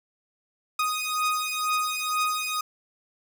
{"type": "beating tone pair", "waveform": "sawtooth", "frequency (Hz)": [1244.5, 1246.6], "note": ["D#6", "D#6"], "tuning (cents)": [0, 3], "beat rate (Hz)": 2.1, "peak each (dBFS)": -24, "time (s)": [0.79, 2.61], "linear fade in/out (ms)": 5, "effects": []}